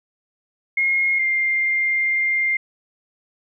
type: tone pair in turn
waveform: sine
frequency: 2149 / 2106 Hz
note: C7 / C7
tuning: +46 / +11 cents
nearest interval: unison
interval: 35 cents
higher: first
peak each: -16 / -17 dBFS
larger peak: first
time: 0.77-1.19 / 1.19-2.57 s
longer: second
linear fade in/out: 5 ms
effects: none